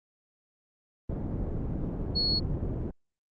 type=low-pass noise; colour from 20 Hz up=pink; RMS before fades=-32 dBFS; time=1.09-2.91 s; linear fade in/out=5 ms; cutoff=350 Hz; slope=12 dB/octave
type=tone; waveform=sine; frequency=4352 Hz; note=C#8; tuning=33 cents flat; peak=-25 dBFS; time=2.15-2.4 s; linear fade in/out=20 ms
effects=Opus 32 kbps